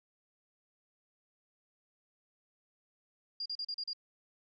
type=tone bursts; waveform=sine; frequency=4810 Hz; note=D8; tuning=41 cents sharp; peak=-35 dBFS; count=6; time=3.4-3.933 s; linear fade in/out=5 ms; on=58 ms; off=37 ms; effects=none